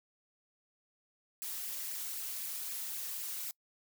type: noise with flanger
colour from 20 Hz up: blue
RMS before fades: -40 dBFS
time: 1.42-3.51 s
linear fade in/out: 0 ms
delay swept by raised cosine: 0.39 to 5.69 ms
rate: 3.9 Hz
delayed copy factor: +0.85
effects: noise-tail reverb RT60 0.1 s tail -26 dB re dry